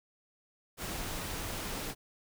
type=noise; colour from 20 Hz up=pink; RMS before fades=-38 dBFS; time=0.77-1.95 s; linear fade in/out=50 ms; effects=none